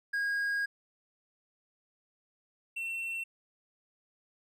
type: tone pair in turn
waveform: triangle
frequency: 1635 / 2704 Hz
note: G#6 / E7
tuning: -28 / +43 cents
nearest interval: major sixth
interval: 871 cents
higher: second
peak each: -27 / -32 dBFS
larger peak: first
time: 0.13-0.66 / 2.76-3.24 s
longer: first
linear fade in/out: 10 ms
effects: none